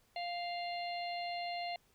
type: harmonic tone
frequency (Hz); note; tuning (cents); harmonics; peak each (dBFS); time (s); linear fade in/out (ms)
698.5; F5; 0; 1 / 3 / 4 / 5 / 6; -38 / -46 / -48 / -56 / -47; 0.16-1.76; 2
effects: pink hiss -71 dBFS RMS until 1.94 s